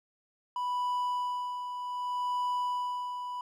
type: tone with tremolo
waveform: triangle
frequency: 987.8 Hz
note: B5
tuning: in tune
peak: -26 dBFS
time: 0.56-3.41 s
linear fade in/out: 2 ms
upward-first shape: sine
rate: 0.65 Hz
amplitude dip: 55%
effects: none